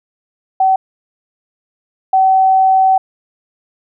sine tone pair in turn, 762 / 762 Hz, G5 / G5, -49 / -49 cents, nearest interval unison, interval 0 cents, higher neither, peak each -8 / -7 dBFS, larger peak second, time 0.6-0.76 / 2.13-2.98 s, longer second, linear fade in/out 5 ms, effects none

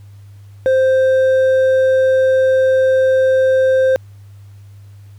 sine tone with hard clipping, 523.3 Hz, C5, in tune, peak -11 dBFS, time 0.66-3.96 s, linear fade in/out 0 ms, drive 4 dB, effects added 100 Hz sine -36 dBFS peak until 5.18 s + pink hiss -56 dBFS RMS until 5.18 s

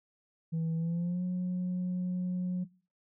sine tone with pitch glide, 163.2 to 181.08 Hz, E3 to F#3, -17 to -37 cents, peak -27 dBFS, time 0.52-2.65 s, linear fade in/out 20 ms, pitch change +180 cents, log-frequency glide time 0.76-1.23 s, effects noise-tail reverb RT60 0.4 s tail -22 dB re dry + tanh soft clip ceiling -28 dBFS

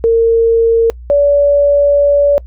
sine tone pair in turn, 457.8 / 573 Hz, A#4 / D5, -31 / -43 cents, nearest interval major third, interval 388 cents, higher second, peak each -6 dBFS, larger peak neither, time 0.04-0.9 / 1.1-2.38 s, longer second, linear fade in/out 0 ms, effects noise-tail reverb RT60 0.1 s tail -24 dB re dry + added 60 Hz sine -28 dBFS peak until 2.46 s

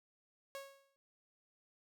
sawtooth tone with exponential decay, 550 Hz, C#5, 14 cents flat, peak -38 dBFS, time 0.55-0.96 s, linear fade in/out 0 ms, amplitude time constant 89 ms, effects none

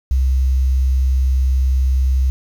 sine tone with quantisation, 65.1 Hz, C2, 8 cents flat, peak -12 dBFS, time 0.11-2.3 s, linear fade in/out 0 ms, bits 7, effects none

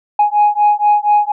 sine beating tone pair, 830.6 / 834.8 Hz, G#5 / G#5, 0 / +9 cents, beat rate 4.2 Hz, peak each -11 dBFS, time 0.19-1.32 s, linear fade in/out 5 ms, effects tanh soft clip ceiling -4 dBFS

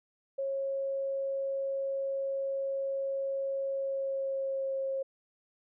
sine tone with pitch glide, 545 to 538.4 Hz, C#5 to C5, -29 to +49 cents, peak -30 dBFS, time 0.38-5.03 s, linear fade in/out 10 ms, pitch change -22 cents, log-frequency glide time 3.72-4.75 s, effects none

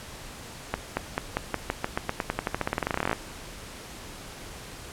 accelerating click train, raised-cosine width 0.5 ms, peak -10 dBFS, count 30, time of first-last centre 0.74-3.13 s, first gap 230 ms, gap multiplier 0.91, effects pink hiss -42 dBFS RMS until 4.92 s + low-pass 11000 Hz 12 dB/octave

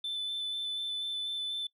sine tone with vibrato, 3520 Hz, A7, in tune, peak -30 dBFS, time 0.04-1.67 s, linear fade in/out 5 ms, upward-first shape square, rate 4.1 Hz, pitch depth 9 cents each way, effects noise-tail reverb RT60 0.1 s tail -21 dB re dry + tanh soft clip ceiling -31 dBFS

